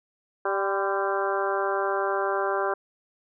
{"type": "harmonic tone with a mistuned harmonic", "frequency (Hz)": 196, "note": "G3", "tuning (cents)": 0, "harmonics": [2, 3, 4, 5, 6, 7, 8], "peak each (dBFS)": [-28, -30, -31, -32, -33, -33, -34], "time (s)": [0.45, 2.74], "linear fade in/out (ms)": 5, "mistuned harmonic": 5, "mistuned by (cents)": 55, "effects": []}